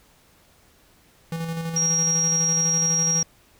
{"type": "tone with tremolo", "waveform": "square", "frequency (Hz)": 164.81, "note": "E3", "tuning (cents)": 0, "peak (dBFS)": -26, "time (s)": [1.32, 3.23], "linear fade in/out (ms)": 2, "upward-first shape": "square", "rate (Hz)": 12, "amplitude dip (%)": 35}
{"type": "tone", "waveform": "sine", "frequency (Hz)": 5640, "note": "F8", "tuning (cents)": 16, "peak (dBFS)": -19, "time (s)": [1.76, 3.23], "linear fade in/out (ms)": 5}
{"effects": ["pink hiss -57 dBFS RMS until 3.59 s"]}